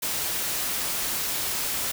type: noise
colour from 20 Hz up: white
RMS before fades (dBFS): -28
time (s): 0.02-1.92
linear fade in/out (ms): 10
effects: none